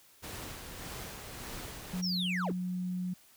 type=noise with tremolo; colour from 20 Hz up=pink; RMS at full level=-42 dBFS; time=0.22-2.02 s; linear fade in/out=20 ms; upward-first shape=sine; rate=1.7 Hz; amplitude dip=35%
type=tone; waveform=sine; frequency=181.4 Hz; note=F#3; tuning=34 cents flat; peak=-32 dBFS; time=1.93-3.14 s; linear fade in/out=10 ms
type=linear sweep; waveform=triangle; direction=down; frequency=5780 to 43.42 Hz; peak=-31 dBFS; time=2.02-2.53 s; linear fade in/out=20 ms
effects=white hiss -61 dBFS RMS until 3.36 s